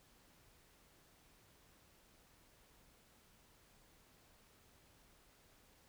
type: silence
effects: pink hiss -68 dBFS RMS until 5.88 s